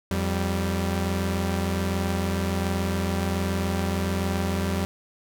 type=tone pair together; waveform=sawtooth; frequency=87 / 195.31 Hz; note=F2 / G3; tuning=-6 / -6 cents; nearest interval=octave + major second; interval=1400 cents; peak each=-22 / -23 dBFS; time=0.11-4.85 s; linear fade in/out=0 ms; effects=none